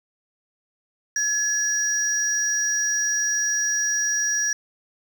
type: tone pair together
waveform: triangle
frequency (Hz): 1700 / 5727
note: G#6 / F8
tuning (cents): +40 / +43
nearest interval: octave + major sixth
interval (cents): 2103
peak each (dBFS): -23 / -21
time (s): 1.16-4.53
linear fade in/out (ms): 2
effects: none